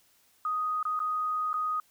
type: tone with dropouts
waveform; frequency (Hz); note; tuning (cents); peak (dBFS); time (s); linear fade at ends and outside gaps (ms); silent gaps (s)
sine; 1247; D#6; +3; -27; 0.45-1.8; 2; 0.829-0.852 / 0.992-1.001 / 1.531-1.54
effects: white hiss -65 dBFS RMS until 1.9 s